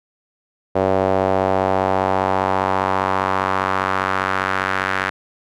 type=tone with band-pass filter sweep; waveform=sawtooth; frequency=95 Hz; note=F#2; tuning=46 cents sharp; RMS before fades=-19 dBFS; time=0.75-5.1 s; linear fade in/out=10 ms; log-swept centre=590 to 1600 Hz; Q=2.1; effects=none